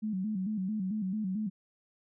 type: tone with vibrato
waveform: sine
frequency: 200.8 Hz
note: G3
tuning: 42 cents sharp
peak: -30 dBFS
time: 0.02-1.5 s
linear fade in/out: 20 ms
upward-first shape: square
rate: 4.5 Hz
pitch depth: 120 cents each way
effects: none